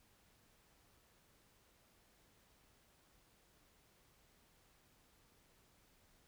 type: silence
effects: pink hiss -71 dBFS RMS until 6.27 s